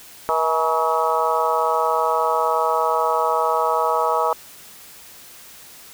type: harmonic tone with a mistuned harmonic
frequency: 160.3 Hz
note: E3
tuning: 48 cents flat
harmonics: 3 / 4 / 5 / 6 / 7 / 8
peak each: -24 / -24 / -24 / -24 / -24 / -24 dBFS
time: 0.29-4.33 s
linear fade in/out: 0 ms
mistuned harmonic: 5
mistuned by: +80 cents
effects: white hiss -43 dBFS RMS until 5.93 s